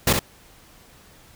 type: noise with echo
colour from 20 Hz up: pink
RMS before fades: -17 dBFS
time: 0.07-0.13 s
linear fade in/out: 5 ms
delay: 63 ms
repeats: 1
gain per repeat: -5 dB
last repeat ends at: 0.193 s
effects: pink hiss -51 dBFS RMS until 1.35 s